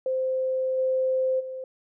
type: tone with level steps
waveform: sine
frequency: 520 Hz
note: C5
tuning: 11 cents flat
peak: -23 / -21 / -32 dBFS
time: 0.06-1.64 s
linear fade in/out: 2 ms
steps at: 0.77 / 1.39 s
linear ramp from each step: 20 ms
effects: none